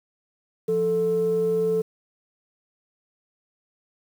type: tone pair together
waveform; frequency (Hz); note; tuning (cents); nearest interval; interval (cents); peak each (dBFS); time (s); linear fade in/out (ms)
sine; 174.61 / 440; F3 / A4; 0 / 0; octave + major third; 1600; -28 / -19; 0.68-1.82; 10
effects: tanh soft clip ceiling -15 dBFS + 8-bit